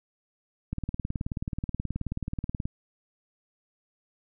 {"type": "click train", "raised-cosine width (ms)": 5, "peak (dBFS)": -18, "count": 37, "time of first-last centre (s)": [0.73, 2.655], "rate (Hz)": 18.7, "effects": []}